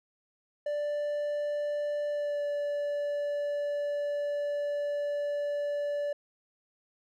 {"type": "tone with pitch glide", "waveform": "triangle", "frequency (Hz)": [587.3, 580.2], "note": ["D5", "D5"], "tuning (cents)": [0, -21], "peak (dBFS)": -27, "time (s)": [0.66, 6.13], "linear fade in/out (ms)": 5, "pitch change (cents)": -21, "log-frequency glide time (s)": [2.1, 2.43], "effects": []}